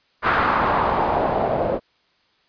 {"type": "noise with low-pass filter sweep", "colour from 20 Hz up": "white", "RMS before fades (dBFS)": -20, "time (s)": [0.22, 1.8], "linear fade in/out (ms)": 50, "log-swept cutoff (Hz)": [1400, 550], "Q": 2.6, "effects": ["white hiss -62 dBFS RMS until 2.48 s", "resampled to 11025 Hz"]}